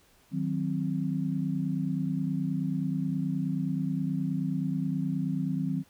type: chord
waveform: sine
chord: C diminished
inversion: first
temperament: equal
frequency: 155.56 / 185 / 261.6 Hz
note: Eb3 / Gb3 / C4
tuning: 0 / 0 / 0 cents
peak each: -31 / -31 / -32 dBFS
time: 0.31-5.84 s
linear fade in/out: 50 ms
effects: pink hiss -62 dBFS RMS until 5.89 s